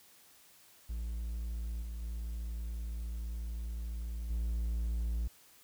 triangle tone with level steps, 57 Hz, A#1, 38 cents flat, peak -33 / -36 / -34 / -29 dBFS, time 0.89-5.28 s, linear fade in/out 10 ms, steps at 1.82 / 2.02 / 4.3 s, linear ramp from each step 2 ms, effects white hiss -61 dBFS RMS until 5.63 s

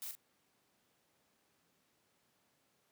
blue noise with echo, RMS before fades -44 dBFS, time 0.02-0.11 s, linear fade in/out 0 ms, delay 41 ms, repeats 1, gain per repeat -7 dB, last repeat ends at 0.151 s, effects pink hiss -75 dBFS RMS until 2.91 s + high-pass 150 Hz 12 dB/octave

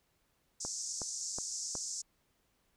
pink band-pass noise, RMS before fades -40 dBFS, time 0.6-2.02 s, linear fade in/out 10 ms, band 5500 to 7700 Hz, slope 48 dB/octave
click train, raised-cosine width 1 ms, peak -27 dBFS, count 4, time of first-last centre 0.65-1.753 s, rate 2.72 Hz
effects pink hiss -75 dBFS RMS until 2.76 s

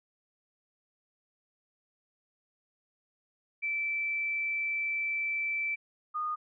sine tone pair in turn, 2326 / 1228.6 Hz, D7 / D#6, -17 / -22 cents, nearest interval major seventh, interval 1105 cents, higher first, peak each -29 / -30 dBFS, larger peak first, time 3.62-5.76 / 6.14-6.36 s, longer first, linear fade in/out 20 ms, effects none

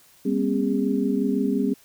sine tone cluster, 199.9 / 242.1 / 267.9 / 406.9 Hz, G3 / B3 / C4 / G#4, +34 / -34 / +41 / -35 cents, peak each -25 / -26 / -24 / -28 dBFS, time 0.25-1.74 s, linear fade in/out 10 ms, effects white hiss -55 dBFS RMS until 1.84 s

